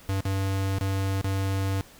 square tone with dropouts, 96.9 Hz, G2, 20 cents flat, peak -25 dBFS, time 0.09-1.81 s, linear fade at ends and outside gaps 0 ms, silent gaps 0.206-0.253 / 0.785-0.81 / 1.213-1.244 s, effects pink hiss -51 dBFS RMS until 1.99 s

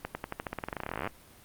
accelerating click train, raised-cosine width 0.5 ms, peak -18 dBFS, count 28, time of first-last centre 0.05-1.074 s, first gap 100 ms, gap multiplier 0.91, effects pink hiss -55 dBFS RMS until 1.44 s + Opus 32 kbps

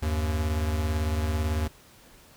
square beating tone pair, 77.3 / 95.3 Hz, D#2 / G2, -11 / -48 cents, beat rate 18 Hz, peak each -26 / -33 dBFS, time 0.02-1.68 s, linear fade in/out 10 ms, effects pink hiss -54 dBFS RMS until 2.36 s

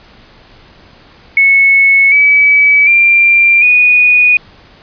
sine tone with pitch steps, 2201 / 2287 / 2375 / 2468 Hz, C#7 / D7 / D7 / D#7, -13 / -47 / +19 / -15 cents, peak -4 dBFS, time 1.37-4.37 s, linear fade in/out 2 ms, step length 750 ms, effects pink hiss -41 dBFS RMS until 4.82 s + resampled to 11025 Hz

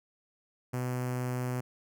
sawtooth tone with notch filter, 125.4 Hz, B2, 27 cents sharp, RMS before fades -33 dBFS, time 0.73-1.61 s, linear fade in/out 10 ms, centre 3700 Hz, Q 0.94, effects none

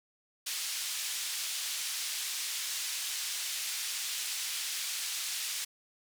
pink band-pass noise, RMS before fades -36 dBFS, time 0.46-5.65 s, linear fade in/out 10 ms, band 3200 to 11000 Hz, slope 12 dB/octave, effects none

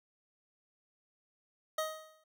25% pulse tone with exponential decay, 628 Hz, D#5, 16 cents sharp, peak -26 dBFS, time 1.78-2.24 s, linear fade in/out 5 ms, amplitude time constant 99 ms, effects none

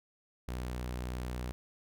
sawtooth tone, 61.74 Hz, B1, in tune, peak -32 dBFS, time 0.48-1.52 s, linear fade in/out 0 ms, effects none

